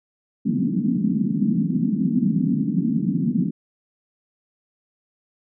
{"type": "band-pass noise", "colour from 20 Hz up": "white", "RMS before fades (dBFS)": -21, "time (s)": [0.45, 3.51], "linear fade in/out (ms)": 10, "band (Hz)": [160, 260], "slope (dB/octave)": 48, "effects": []}